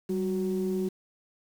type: tone pair together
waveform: sine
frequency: 192.97 / 370 Hz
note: G3 / F#4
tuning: -27 / 0 cents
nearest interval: major seventh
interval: 1127 cents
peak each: -28 dBFS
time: 0.09-0.89 s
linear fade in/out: 10 ms
effects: tanh soft clip ceiling -20 dBFS + 8-bit